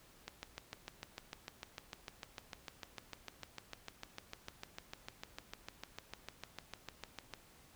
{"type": "click train", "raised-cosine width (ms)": 0.2, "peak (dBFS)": -26, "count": 48, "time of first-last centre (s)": [0.28, 7.337], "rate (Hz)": 6.66, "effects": ["pink hiss -63 dBFS RMS until 7.75 s"]}